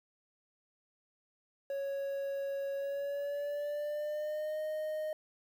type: tone with pitch glide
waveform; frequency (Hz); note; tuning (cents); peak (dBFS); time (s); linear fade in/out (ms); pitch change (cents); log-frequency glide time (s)
triangle; 554 to 618.3; C#5 to D#5; -1 to -11; -32; 1.7-5.13; 2; +190; 2.76-4.6
effects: 10-bit